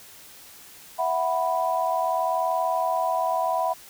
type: chord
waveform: sine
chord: E suspended second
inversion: none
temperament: equal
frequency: 659.3 / 740 / 987.8 Hz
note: E5 / F#5 / B5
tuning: 0 / 0 / 0 cents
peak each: -26 dBFS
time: 0.98-3.74 s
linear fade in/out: 20 ms
effects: white hiss -47 dBFS RMS until 3.89 s